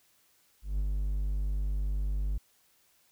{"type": "tone with ADSR envelope", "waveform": "triangle", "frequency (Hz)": 50, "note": "G1", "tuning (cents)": 35, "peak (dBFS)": -24, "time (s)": [0.62, 2.38], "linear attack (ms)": 170, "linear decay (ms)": 31, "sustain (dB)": -2, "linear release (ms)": 8, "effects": ["white hiss -67 dBFS RMS until 3.11 s"]}